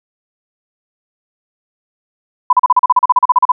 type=tone bursts; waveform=sine; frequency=999 Hz; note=B5; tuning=20 cents sharp; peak=-4 dBFS; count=16; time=2.5-3.519 s; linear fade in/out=5 ms; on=29 ms; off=37 ms; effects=none